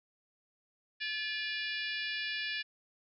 harmonic tone with a mistuned harmonic, 576 Hz, D5, 34 cents flat, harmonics 3 / 4 / 5 / 6 / 7 / 8 / 9, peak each -38 / -40 / -42 / -44 / -45 / -46 / -47 dBFS, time 1-2.63 s, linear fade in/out 20 ms, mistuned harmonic 4, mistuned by +74 cents, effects none

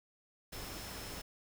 sine tone in noise, 5274 Hz, E8, in tune, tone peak -53 dBFS, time 0.52-1.22 s, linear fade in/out 10 ms, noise pink, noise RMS -45 dBFS, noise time 0.52-1.22 s, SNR -11 dB, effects none

